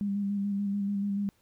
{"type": "tone with vibrato", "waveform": "sine", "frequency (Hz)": 200.8, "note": "G3", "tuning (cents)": 42, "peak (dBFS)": -27, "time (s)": [0.01, 1.29], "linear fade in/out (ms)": 0, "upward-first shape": "square", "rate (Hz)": 6.9, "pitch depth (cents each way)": 21, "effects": ["pink hiss -69 dBFS RMS until 1.41 s"]}